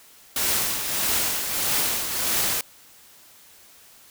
white noise with tremolo, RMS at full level -22 dBFS, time 0.36-2.61 s, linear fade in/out 2 ms, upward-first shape triangle, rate 1.6 Hz, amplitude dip 55%, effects white hiss -51 dBFS RMS until 4.1 s

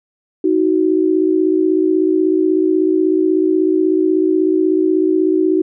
sine tone pair together, 316 / 372.3 Hz, D#4 / F#4, +27 / +11 cents, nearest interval minor third, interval 284 cents, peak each -14 dBFS, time 0.44-5.62 s, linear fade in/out 5 ms, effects none

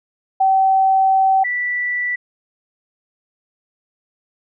sine tone pair in turn, 768 / 1965.7 Hz, G5 / B6, -36 / -9 cents, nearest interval octave + major third, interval 1627 cents, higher second, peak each -11 / -18 dBFS, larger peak first, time 0.4-1.44 / 1.44-2.16 s, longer first, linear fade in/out 10 ms, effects none

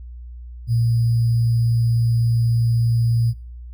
sine tone with sample-and-hold, 116.54 Hz, A#2, in tune, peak -15 dBFS, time 0.67-3.34 s, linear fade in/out 50 ms, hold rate 4900 Hz, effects noise-tail reverb RT60 0.5 s tail -21 dB re dry + added 60 Hz sine -33 dBFS peak until 3.73 s

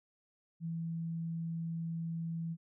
sine tone, 165.4 Hz, E3, 6 cents sharp, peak -35 dBFS, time 0.6-2.57 s, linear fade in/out 50 ms, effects none

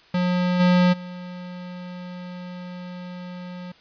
square tone with level steps, 179.5 Hz, F3, 48 cents sharp, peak -20 / -15 / -34 dBFS, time 0.14-3.72 s, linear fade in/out 5 ms, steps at 0.59 / 0.92 s, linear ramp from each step 20 ms, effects white hiss -53 dBFS RMS until 3.8 s + resampled to 11025 Hz

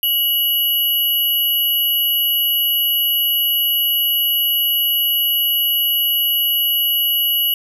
sine tone pair together, 2935 / 11740 Hz, F#7 / F#9, -15 / -15 cents, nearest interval 2 octaves, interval 2400 cents, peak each -17 dBFS, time 0.03-7.54 s, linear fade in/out 2 ms, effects none

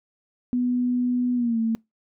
sine tone with pitch glide, 247 to 225.2 Hz, B3 to A3, 0 to +40 cents, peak -20 dBFS, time 0.53-1.75 s, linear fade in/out 0 ms, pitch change -160 cents, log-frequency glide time 1.35-1.59 s, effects noise-tail reverb RT60 0.2 s tail -26 dB re dry

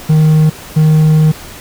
triangle tone pair in turn, 155.56 / 155.56 Hz, D#3 / D#3, 0 / 0 cents, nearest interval unison, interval 0 cents, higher neither, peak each -3 dBFS, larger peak neither, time 0.09-0.5 / 0.76-1.32 s, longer second, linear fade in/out 10 ms, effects pink hiss -31 dBFS RMS until 1.6 s

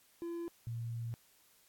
triangle / sine tone pair in turn, 340 / 116.65 Hz, F4 / A#2, -46 / +2 cents, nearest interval octave + perfect fifth, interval 1852 cents, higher first, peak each -36 / -37 dBFS, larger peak first, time 0.22-0.48 / 0.67-1.14 s, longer second, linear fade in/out 0 ms, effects white hiss -67 dBFS RMS until 1.68 s + AAC 64 kbps

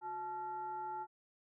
sine tone with frequency modulation, 867 Hz, A5, 26 cents flat, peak -39 dBFS, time 0.01-1.07 s, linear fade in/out 50 ms, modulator 503 Hz, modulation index 0.53, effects none

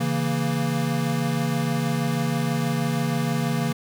square chord, A# diminished, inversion first, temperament equal, 138.59 / 164.81 / 233.1 Hz, C#3 / E3 / A#3, 0 / 0 / 0 cents, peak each -27 dBFS, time 0-3.73 s, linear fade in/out 10 ms, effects none

